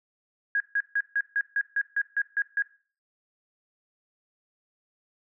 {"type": "tone bursts", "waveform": "sine", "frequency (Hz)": 1644, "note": "G#6", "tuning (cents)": -18, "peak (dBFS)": -22, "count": 11, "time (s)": [0.55, 2.622], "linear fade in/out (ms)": 2, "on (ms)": 52, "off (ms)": 150, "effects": ["noise-tail reverb RT60 0.4 s tail -18 dB re dry"]}